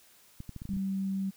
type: clicks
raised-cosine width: 5 ms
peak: -28 dBFS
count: 8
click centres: 0.404 / 0.493 / 0.563 / 0.619 / 0.654 / 0.692 / 0.736 / 0.766 s
type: tone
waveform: sine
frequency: 193.3 Hz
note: G3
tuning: 24 cents flat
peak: -29 dBFS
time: 0.69-1.31 s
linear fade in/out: 20 ms
effects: white hiss -60 dBFS RMS until 1.36 s